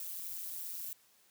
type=noise with amplitude modulation; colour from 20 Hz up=violet; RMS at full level=-38 dBFS; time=0-0.93 s; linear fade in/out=2 ms; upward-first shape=sine; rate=177 Hz; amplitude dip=90%; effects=white hiss -67 dBFS RMS until 1.3 s + high-pass 100 Hz 12 dB/octave